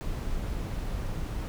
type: noise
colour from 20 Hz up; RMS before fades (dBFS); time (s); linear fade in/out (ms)
brown; -32; 0.01-1.48; 0
effects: none